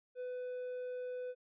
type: tone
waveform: triangle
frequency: 499.9 Hz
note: B4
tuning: 21 cents sharp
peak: -37 dBFS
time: 0.15-1.35 s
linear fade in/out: 50 ms
effects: resampled to 8000 Hz